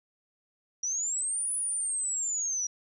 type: linear two-way sweep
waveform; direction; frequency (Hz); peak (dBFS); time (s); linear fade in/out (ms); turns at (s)
sine; up then down; 5740 to 9970 to 5740; -28; 0.83-2.67; 5; 1.53
effects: none